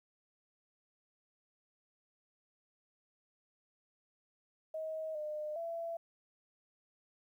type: tone with pitch steps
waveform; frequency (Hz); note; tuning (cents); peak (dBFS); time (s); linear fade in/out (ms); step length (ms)
sine; 633 / 606 / 670; D#5 / D#5 / E5; +30 / -46 / +28; -37; 4.74-5.97; 5; 410
effects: 12-bit